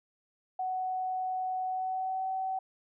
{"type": "tone with pitch glide", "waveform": "sine", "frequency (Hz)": [745, 759.3], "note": ["F#5", "F#5"], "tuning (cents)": [12, 45], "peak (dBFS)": -30, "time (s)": [0.59, 2.59], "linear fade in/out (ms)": 5, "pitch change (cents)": 33, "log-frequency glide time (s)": [1.64, 2.27], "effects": []}